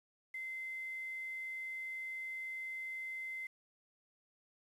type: tone with quantisation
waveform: sine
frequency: 2069 Hz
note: C7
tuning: 20 cents flat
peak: -40 dBFS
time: 0.34-3.47 s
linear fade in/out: 5 ms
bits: 10
effects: resampled to 32000 Hz